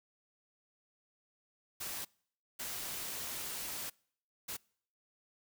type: noise bursts at uneven times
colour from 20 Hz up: white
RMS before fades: -41 dBFS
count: 3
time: 1.8-2.05 / 2.59-3.9 / 4.48-4.57 s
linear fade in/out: 10 ms
effects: noise-tail reverb RT60 0.6 s tail -26 dB re dry